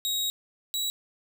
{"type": "tone pair in turn", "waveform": "sawtooth", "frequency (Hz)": [3800, 3887], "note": ["A#7", "B7"], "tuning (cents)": [33, -28], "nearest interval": "unison", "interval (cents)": 39, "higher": "second", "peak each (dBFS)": [-23, -24], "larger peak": "first", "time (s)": [[0.05, 0.3], [0.74, 0.9]], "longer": "first", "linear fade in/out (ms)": 0, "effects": []}